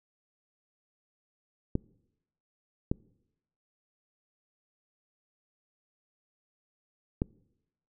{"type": "clicks", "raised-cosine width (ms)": 3, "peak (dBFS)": -14, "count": 3, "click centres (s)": [1.754, 2.915, 7.219], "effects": ["noise-tail reverb RT60 0.9 s tail -25 dB re dry"]}